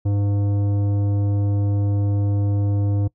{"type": "tone with tanh clipping", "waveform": "sine", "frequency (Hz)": 101.2, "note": "G#2", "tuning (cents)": -44, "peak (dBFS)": -19, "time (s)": [0.05, 3.08], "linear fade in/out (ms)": 10, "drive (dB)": 12, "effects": ["noise-tail reverb RT60 0.1 s tail -22 dB re dry"]}